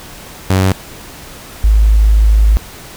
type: tone pair in turn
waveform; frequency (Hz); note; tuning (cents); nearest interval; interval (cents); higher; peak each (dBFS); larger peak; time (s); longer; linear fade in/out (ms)
sawtooth / sine; 94.6 / 53.09; F#2 / G#1; +39 / +39; minor seventh; 1000; first; -5; neither; 0.5-0.72 / 1.64-2.57; second; 0
effects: pink hiss -33 dBFS RMS until 2.96 s